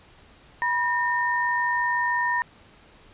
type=tone pair together; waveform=sine; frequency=972.9 / 1827 Hz; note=B5 / A#6; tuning=-26 / -35 cents; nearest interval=major seventh; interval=1091 cents; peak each=-24 dBFS; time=0.62-2.42 s; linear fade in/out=0 ms; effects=pink hiss -53 dBFS RMS until 3.13 s + resampled to 8000 Hz